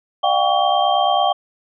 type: tone cluster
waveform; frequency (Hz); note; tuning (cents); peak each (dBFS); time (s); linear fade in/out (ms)
sine; 602 / 716 / 785 / 1127 / 3169; D5 / F5 / G5 / C#6 / G7; +43 / +43 / +2 / +28 / +18; -23 / -18 / -18 / -22 / -24; 0.23-1.33; 10
effects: none